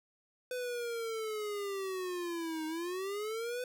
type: linear two-way sweep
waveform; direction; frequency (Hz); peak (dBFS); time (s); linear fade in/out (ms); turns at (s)
square; down then up; 504 to 311.1 to 504; -36; 0.51-3.64; 2; 2.66
effects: none